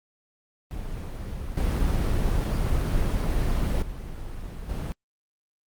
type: noise with level steps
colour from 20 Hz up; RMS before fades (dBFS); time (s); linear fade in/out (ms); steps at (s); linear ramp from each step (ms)
brown; -33 / -23 / -35 / -29; 0.71-4.92; 0; 1.57 / 3.82 / 4.69; 5
effects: Opus 24 kbps